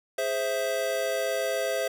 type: chord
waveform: square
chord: Ab augmented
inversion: none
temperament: equal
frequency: 415.3 / 523.3 / 659.3 Hz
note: Ab4 / C5 / E5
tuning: 0 / 0 / 0 cents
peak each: -35 / -30 / -30 dBFS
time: 0.18-1.88 s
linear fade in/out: 5 ms
effects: none